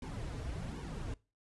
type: noise with flanger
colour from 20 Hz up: brown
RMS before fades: -41 dBFS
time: 0.02-1.14 s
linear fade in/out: 2 ms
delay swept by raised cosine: 1.5 to 5.6 ms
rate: 1.3 Hz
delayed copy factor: -0.75
effects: noise-tail reverb RT60 0.3 s tail -22 dB re dry + resampled to 24000 Hz